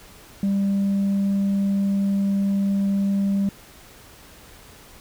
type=tone; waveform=sine; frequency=197.8 Hz; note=G3; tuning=16 cents sharp; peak=-16 dBFS; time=0.43-3.49 s; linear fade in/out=2 ms; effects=tanh soft clip ceiling -17 dBFS + pink hiss -47 dBFS RMS until 5 s